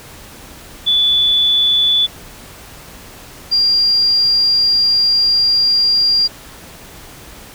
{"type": "tone pair in turn", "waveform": "sine", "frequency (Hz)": [3462, 4780], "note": ["A7", "D8"], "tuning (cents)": [-29, 30], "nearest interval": "tritone", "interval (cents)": 559, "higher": "second", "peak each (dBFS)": -10, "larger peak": "neither", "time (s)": [[0.86, 2.07], [3.51, 6.28]], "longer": "second", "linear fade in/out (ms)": 20, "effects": ["pink hiss -37 dBFS RMS until 7.54 s"]}